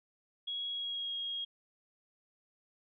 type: tone with pitch glide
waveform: sine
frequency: 3322 to 3272 Hz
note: G#7 to G#7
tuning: 0 to -26 cents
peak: -35 dBFS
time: 0.47-1.45 s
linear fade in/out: 10 ms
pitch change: -26 cents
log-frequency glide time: 0.69-1.14 s
effects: none